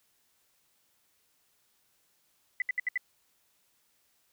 sine tone bursts, 2000 Hz, B6, 21 cents sharp, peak -26 dBFS, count 5, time 2.6-2.976 s, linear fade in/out 2 ms, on 20 ms, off 69 ms, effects white hiss -71 dBFS RMS until 4.32 s

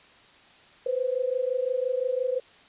sine tone pair together, 497.2 / 523 Hz, B4 / C5, +12 / -1 cents, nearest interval minor second, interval 87 cents, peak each -27 dBFS, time 0.86-2.4 s, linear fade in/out 5 ms, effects white hiss -54 dBFS RMS until 2.68 s + resampled to 8000 Hz

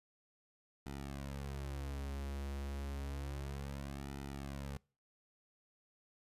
sawtooth tone with flanger, 69.3 Hz, C#2, in tune, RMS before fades -43 dBFS, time 0.86-4.77 s, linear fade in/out 0 ms, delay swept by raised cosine 1.8 to 6.9 ms, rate 0.3 Hz, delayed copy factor -0.95, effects noise-tail reverb RT60 0.4 s tail -25 dB re dry + resampled to 32000 Hz

